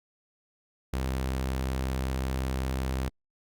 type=tone; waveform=sawtooth; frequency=65.41 Hz; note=C2; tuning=in tune; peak=-24 dBFS; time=0.93-3.09 s; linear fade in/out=5 ms; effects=Opus 48 kbps